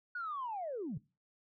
sine linear sweep, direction down, 1480 to 118.9 Hz, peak -36 dBFS, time 0.15-0.98 s, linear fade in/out 5 ms, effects noise-tail reverb RT60 0.3 s tail -20 dB re dry + tanh soft clip ceiling -32 dBFS

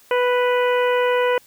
harmonic tone, 493.9 Hz, B4, in tune, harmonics 1 / 2 / 3 / 4 / 5 / 6, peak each -17 / -23 / -27 / -29 / -31 / -33 dBFS, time 0.11-1.38 s, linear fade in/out 2 ms, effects white hiss -52 dBFS RMS until 1.46 s

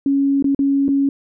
sine tone with dropouts, 277.2 Hz, C#4, in tune, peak -13 dBFS, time 0.06-1.09 s, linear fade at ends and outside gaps 2 ms, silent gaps 0.425-0.443 / 0.548-0.591 / 0.882-0.888 s, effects none

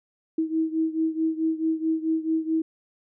sine beating tone pair, 319.4 / 324 Hz, D#4 / E4, +45 / -30 cents, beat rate 4.6 Hz, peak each -24 / -27 dBFS, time 0.38-2.62 s, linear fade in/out 5 ms, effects none

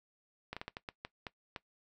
slowing click train, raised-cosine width 0.3 ms, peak -24 dBFS, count 9, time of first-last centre 0.53-1.562 s, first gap 36 ms, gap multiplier 1.35, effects noise-tail reverb RT60 0.1 s tail -19 dB re dry

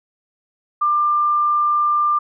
sine tone, 1192 Hz, D6, 25 cents sharp, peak -14 dBFS, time 0.81-2.19 s, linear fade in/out 10 ms, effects none

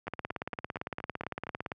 two click trains, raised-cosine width 0.5 ms, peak -24 / -19 dBFS, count 7 / 30, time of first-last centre 0.07-1.469 / 0.08-1.718 s, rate 4.29 / 17.7 Hz, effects high-pass 80 Hz 12 dB/octave

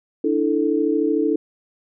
sine chord, D suspended second, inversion none, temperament equal with one note detuned, 293.7 / 327 / 440 Hz, D4 / E4 / A4, 0 / -14 / 0 cents, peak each -21 dBFS, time 0.24-1.36 s, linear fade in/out 5 ms, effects none

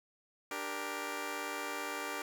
10% pulse chord, G minor, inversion second, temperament just, 294 / 392 / 470.4 Hz, D4 / G4 / Bb4, +2 / 0 / +16 cents, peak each -34 dBFS, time 0.51-2.22 s, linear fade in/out 2 ms, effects 11-bit

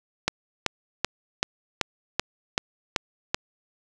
click train, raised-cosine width 0.2 ms, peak -4 dBFS, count 9, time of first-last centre 0.28-3.345 s, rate 2.61 Hz, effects none

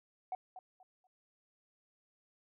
sine tone with echo, 743 Hz, F#5, 7 cents sharp, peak -34 dBFS, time 0.32-0.35 s, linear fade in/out 2 ms, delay 240 ms, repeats 3, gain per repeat -12 dB, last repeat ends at 1.07 s, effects tanh soft clip ceiling -32 dBFS

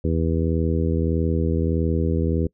harmonic tone, 81.6 Hz, E2, 17 cents flat, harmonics 1 / 2 / 3 / 4 / 5 / 6, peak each -22 / -25 / -27 / -28 / -29 / -30 dBFS, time 0.04-2.47 s, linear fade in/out 5 ms, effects noise-tail reverb RT60 0.1 s tail -24 dB re dry

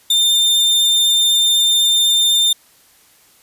40% pulse tone, 3604 Hz, A7, 41 cents sharp, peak -10 dBFS, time 0.1-2.53 s, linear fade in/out 5 ms, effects white hiss -51 dBFS RMS until 3.42 s + resampled to 32000 Hz

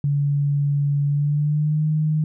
sine tone with pitch glide, 143.1 to 154.26 Hz, D3 to D#3, -45 to -15 cents, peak -17 dBFS, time 0.04-2.24 s, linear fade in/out 2 ms, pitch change +130 cents, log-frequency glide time 1.06-1.87 s, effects none

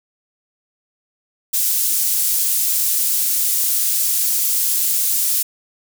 pink high-pass noise, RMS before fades -18 dBFS, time 1.53-5.43 s, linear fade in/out 10 ms, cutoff 9300 Hz, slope 12 dB/octave, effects none

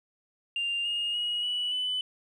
sine tone with pitch steps, 2794 / 2844 / 2896 / 2948 / 3001 Hz, F7 / F7 / F#7 / F#7 / F#7, 0 / +31 / -38 / -7 / +24 cents, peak -26 dBFS, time 0.56-2.01 s, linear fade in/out 2 ms, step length 290 ms, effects tanh soft clip ceiling -24 dBFS + 11-bit

